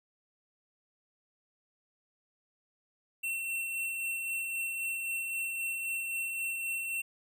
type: tone with tremolo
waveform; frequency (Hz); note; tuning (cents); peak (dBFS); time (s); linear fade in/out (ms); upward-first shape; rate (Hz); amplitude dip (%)
square; 2709; E7; +47; -32; 3.23-7.02; 10; sine; 3.8; 30
effects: none